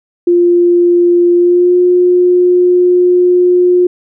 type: tone with pitch glide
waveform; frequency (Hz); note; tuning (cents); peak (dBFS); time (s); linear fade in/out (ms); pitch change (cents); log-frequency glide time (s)
sine; 349.2 to 358.2; F4 to F4; 0 to +44; -5; 0.27-3.87; 5; +44; 1.35-1.77
effects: none